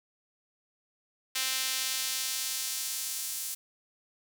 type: tone with high-pass filter sweep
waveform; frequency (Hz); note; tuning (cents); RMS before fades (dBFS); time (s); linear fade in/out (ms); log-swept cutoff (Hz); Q
sawtooth; 261.6; C4; 0; -33; 1.35-3.55; 10; 3000 to 8000; 0.76
effects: none